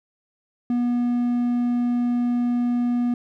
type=tone; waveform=triangle; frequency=242.2 Hz; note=B3; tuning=34 cents flat; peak=-17 dBFS; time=0.7-3.14 s; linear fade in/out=2 ms; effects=none